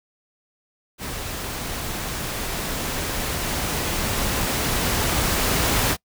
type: noise with level ramp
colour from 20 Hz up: pink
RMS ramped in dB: -31 to -20 dBFS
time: 0.98-5.97 s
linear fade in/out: 50 ms
effects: noise-tail reverb RT60 0.1 s tail -25 dB re dry